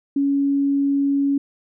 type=tone; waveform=sine; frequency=279.5 Hz; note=C#4; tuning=14 cents sharp; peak=-16 dBFS; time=0.16-1.38 s; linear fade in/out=5 ms; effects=none